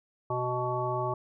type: harmonic tone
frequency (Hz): 124.6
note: B2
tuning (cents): +16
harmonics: 1 / 3 / 5 / 7 / 9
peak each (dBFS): -34 / -34 / -34 / -34 / -34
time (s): 0.3-1.14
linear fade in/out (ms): 5
effects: none